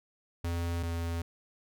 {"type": "tone pair in turn", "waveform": "square", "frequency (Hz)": [85.2, 84.22], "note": ["F2", "E2"], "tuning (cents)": [-42, 38], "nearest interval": "unison", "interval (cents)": 20, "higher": "first", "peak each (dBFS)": [-31, -32], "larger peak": "first", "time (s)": [[0.44, 0.83], [0.83, 1.22]], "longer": "neither", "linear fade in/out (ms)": 5, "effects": []}